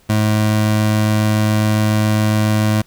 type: tone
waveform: 25% pulse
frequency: 107.2 Hz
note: A2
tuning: 45 cents flat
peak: -9 dBFS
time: 0.09-2.82 s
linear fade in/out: 10 ms
effects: pink hiss -53 dBFS RMS until 2.86 s